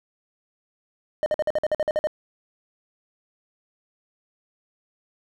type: tone bursts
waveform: triangle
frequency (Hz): 612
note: D#5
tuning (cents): -29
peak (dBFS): -17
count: 11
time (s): 1.23-2.071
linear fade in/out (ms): 0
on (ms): 31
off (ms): 50
effects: none